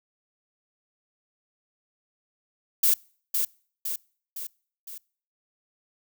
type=noise with echo; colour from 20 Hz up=violet; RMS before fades=-20 dBFS; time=2.83-2.94 s; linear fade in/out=5 ms; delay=510 ms; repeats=4; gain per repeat=-5 dB; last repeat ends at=4.98 s; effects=noise-tail reverb RT60 0.5 s tail -26 dB re dry